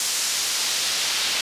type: noise with band-pass filter sweep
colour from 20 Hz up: pink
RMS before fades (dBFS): -24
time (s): 0-1.41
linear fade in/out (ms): 2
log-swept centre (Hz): 6500 to 4000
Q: 1.1
effects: resampled to 32000 Hz